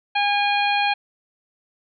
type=harmonic tone with a mistuned harmonic; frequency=816 Hz; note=G#5; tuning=31 cents flat; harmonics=1 / 2 / 3 / 4 / 5; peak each=-20 / -27 / -23 / -29 / -30 dBFS; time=0.15-0.94 s; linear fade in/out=10 ms; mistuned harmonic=5; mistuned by=+47 cents; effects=none